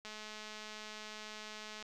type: click train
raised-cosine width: 0.2 ms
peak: -30 dBFS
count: 381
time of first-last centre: 0.05-1.826 s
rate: 214 Hz
effects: none